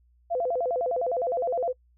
sine tone with vibrato, 587.3 Hz, D5, in tune, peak -24 dBFS, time 0.3-1.73 s, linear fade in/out 20 ms, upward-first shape square, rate 9.8 Hz, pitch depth 260 cents each way, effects noise-tail reverb RT60 0.1 s tail -25 dB re dry + added 60 Hz sine -59 dBFS peak until 1.97 s

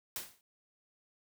white noise with exponential decay, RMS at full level -36 dBFS, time 0.16-0.41 s, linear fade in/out 1 ms, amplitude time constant 54 ms, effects none

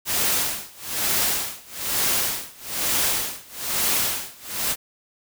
white noise with tremolo, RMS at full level -21 dBFS, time 0.05-4.76 s, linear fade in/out 50 ms, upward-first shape sine, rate 1.1 Hz, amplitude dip 95%, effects none

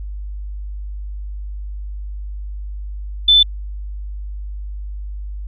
sine tone, 3520 Hz, A7, in tune, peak -7 dBFS, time 3.28-3.43 s, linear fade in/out 5 ms, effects added 50 Hz sine -25 dBFS peak until 5.47 s

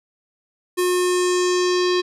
square tone with low-pass filter sweep, 360 Hz, F#4, 47 cents flat, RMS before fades -19 dBFS, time 0.77-2.02 s, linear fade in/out 20 ms, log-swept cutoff 12000 to 4300 Hz, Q 2.5, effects none

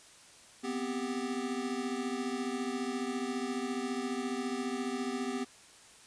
square tone cluster, 244.3 / 258.9 / 394.5 Hz, B3 / C4 / G4, -19 / -18 / +11 cents, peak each -38 / -38 / -39 dBFS, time 0.63-5.45 s, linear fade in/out 20 ms, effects white hiss -56 dBFS RMS until 6.06 s + resampled to 22050 Hz

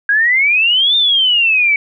sine exponential two-way sweep, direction up then down, 1612 to 3639 to 2250 Hz, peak -9 dBFS, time 0.09-1.76 s, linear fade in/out 2 ms, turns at 0.96 s, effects none

